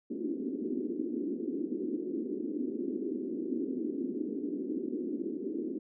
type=band-pass noise; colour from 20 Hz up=pink; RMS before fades=-35 dBFS; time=0.1-5.79 s; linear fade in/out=10 ms; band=240 to 380 Hz; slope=48 dB/octave; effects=none